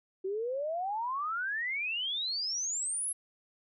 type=exponential sweep; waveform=sine; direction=up; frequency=370 to 11175 Hz; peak=-31 dBFS; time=0.24-3.13 s; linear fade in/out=10 ms; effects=none